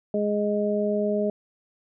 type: harmonic tone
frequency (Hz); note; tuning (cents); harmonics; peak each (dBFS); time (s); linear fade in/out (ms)
207.7; G#3; 0; 1 / 2 / 3; -26 / -26 / -26; 0.14-1.3; 2
effects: none